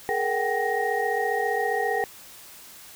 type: tone cluster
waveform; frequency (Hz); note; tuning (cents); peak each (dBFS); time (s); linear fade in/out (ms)
sine; 420.8 / 468 / 756 / 791 / 1873; G#4 / A#4 / F#5 / G5 / A#6; +23 / +7 / +37 / +15 / +8; -29; 0.09-2.04; 0
effects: white hiss -46 dBFS RMS until 2.95 s